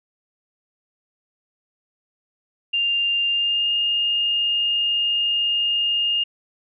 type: tone with pitch glide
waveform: sine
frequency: 2797 to 2831 Hz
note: F7 to F7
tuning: +2 to +23 cents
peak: -18 dBFS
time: 2.73-6.24 s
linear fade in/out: 10 ms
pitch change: +21 cents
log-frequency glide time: 3.28-3.71 s
effects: none